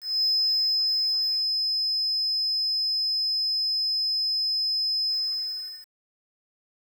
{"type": "tone with ADSR envelope", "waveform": "sine", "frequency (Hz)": 5100, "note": "D#8", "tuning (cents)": 42, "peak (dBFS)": -18, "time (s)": [0.01, 5.88], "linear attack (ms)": 220, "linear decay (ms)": 1200, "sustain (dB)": -4, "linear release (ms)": 780, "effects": ["tanh soft clip ceiling -18 dBFS", "8-bit"]}